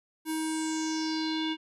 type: tone with low-pass filter sweep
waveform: square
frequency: 316.4 Hz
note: D#4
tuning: 29 cents sharp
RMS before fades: -31 dBFS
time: 0.25-1.57 s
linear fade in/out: 50 ms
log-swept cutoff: 12000 to 3100 Hz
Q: 5
effects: none